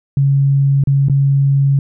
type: tone with dropouts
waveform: sine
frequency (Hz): 138.59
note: C#3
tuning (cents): 0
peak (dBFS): -9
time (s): 0.17-1.79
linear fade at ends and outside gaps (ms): 2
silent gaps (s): 0.838-0.872 / 1.085-1.097
effects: none